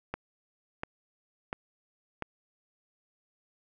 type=click train; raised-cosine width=0.5 ms; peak=-18 dBFS; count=4; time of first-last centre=0.14-2.223 s; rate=1.44 Hz; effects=none